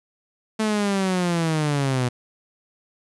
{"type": "linear sweep", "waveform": "sawtooth", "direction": "down", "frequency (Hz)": [220, 121.4], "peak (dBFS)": -16, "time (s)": [0.59, 2.09], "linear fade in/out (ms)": 10, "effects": ["resampled to 24000 Hz", "9-bit"]}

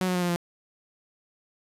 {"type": "tone with pitch steps", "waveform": "sawtooth", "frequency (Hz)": [185, 181.93, 178.9, 175.93, 173.01], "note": ["F#3", "F#3", "F3", "F3", "F3"], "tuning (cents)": [0, -29, 42, 13, -16], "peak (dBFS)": -20, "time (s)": [0.01, 0.36], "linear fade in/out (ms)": 0, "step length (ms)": 70, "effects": ["resampled to 32000 Hz", "10-bit"]}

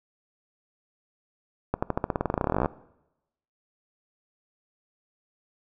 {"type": "accelerating click train", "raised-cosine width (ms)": 1, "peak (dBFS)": -10, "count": 25, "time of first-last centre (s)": [1.74, 2.659], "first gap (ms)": 85, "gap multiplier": 0.92, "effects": ["noise-tail reverb RT60 0.9 s tail -20 dB re dry"]}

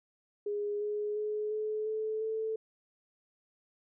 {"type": "tone with pitch steps", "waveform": "sine", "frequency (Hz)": [412.6, 418.1, 423.7, 429.4, 435.1, 440.9], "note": ["G#4", "G#4", "G#4", "A4", "A4", "A4"], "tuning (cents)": [-11, 12, 35, -42, -19, 4], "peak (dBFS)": -31, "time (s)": [0.46, 2.56], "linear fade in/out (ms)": 5, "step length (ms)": 350, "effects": []}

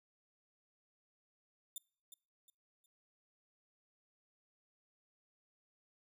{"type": "tone with echo", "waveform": "5% pulse", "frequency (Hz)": 3584, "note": "A7", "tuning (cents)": 31, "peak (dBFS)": -34, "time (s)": [1.76, 1.78], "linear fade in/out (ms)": 2, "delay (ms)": 360, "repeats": 3, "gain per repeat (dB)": -10, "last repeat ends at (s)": 2.86, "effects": ["noise-tail reverb RT60 0.5 s tail -26 dB re dry"]}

